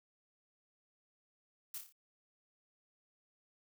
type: noise with echo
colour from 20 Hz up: blue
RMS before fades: -43 dBFS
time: 1.74-1.78 s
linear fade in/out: 2 ms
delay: 29 ms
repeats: 5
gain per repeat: -5 dB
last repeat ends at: 1.925 s
effects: none